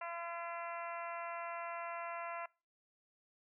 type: harmonic tone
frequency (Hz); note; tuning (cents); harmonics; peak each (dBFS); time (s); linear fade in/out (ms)
340; F4; -46; 2 / 3 / 4 / 5 / 6 / 7 / 8; -45 / -45 / -47 / -53 / -51 / -54 / -54; 0.01-2.46; 5
effects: noise-tail reverb RT60 0.3 s tail -24 dB re dry